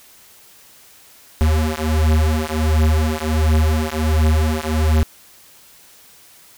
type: beating tone pair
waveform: square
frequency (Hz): 77.2 / 78.6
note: D#2 / D#2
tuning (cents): -13 / +18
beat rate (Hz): 1.4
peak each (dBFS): -18 / -18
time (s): 1.41-5.03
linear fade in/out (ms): 0
effects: white hiss -47 dBFS RMS until 6.57 s